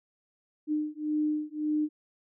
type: beating tone pair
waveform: sine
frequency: 302.3 / 304.1 Hz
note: D#4 / D#4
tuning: -50 / -40 cents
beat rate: 1.8 Hz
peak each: -30 dBFS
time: 0.67-1.89 s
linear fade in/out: 50 ms
effects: none